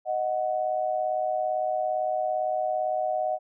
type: tone pair together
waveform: sine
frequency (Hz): 622.3 / 740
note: D#5 / F#5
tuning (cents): 0 / 0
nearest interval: minor third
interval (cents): 300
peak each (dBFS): -27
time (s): 0.05-3.39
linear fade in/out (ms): 50
effects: none